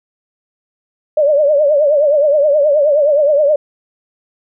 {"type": "tone with vibrato", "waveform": "sine", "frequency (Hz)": 587.3, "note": "D5", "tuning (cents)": 0, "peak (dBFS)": -8, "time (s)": [1.17, 3.56], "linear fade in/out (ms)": 5, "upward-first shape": "triangle", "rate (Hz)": 9.5, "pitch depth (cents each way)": 120, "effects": []}